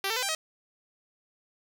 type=tone with pitch steps; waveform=5% pulse; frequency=390.7 / 448.3 / 504 / 789 / 634 Hz; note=G4 / A4 / B4 / G5 / D#5; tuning=-6 / +32 / +35 / +11 / +32 cents; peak=-16 dBFS; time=0.04-0.35 s; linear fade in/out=2 ms; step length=62 ms; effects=none